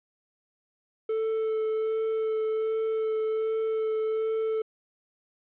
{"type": "tone with vibrato", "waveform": "triangle", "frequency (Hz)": 440, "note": "A4", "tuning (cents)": 0, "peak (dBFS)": -23, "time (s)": [1.09, 4.62], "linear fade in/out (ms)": 5, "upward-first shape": "sine", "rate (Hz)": 1.3, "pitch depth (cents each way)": 11, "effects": ["resampled to 8000 Hz", "10-bit"]}